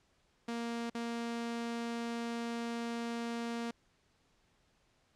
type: tone with dropouts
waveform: sawtooth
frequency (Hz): 233.7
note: A#3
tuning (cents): +5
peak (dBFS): -32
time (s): 0.48-3.71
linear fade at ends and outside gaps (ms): 5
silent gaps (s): 0.899-0.948
effects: pink hiss -72 dBFS RMS until 5.15 s + low-pass 7000 Hz 12 dB/octave